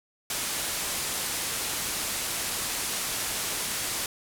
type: low-pass noise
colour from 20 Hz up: white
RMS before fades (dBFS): -31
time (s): 0.3-4.06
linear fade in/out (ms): 2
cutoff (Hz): 12000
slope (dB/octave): 24
effects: none